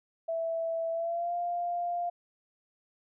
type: tone with pitch glide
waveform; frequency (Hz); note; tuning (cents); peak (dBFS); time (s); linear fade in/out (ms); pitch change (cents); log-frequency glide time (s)
sine; 659.3 to 698.5; E5 to F5; 0 to 0; -29; 0.28-2.1; 10; +100; 0.91-1.34
effects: none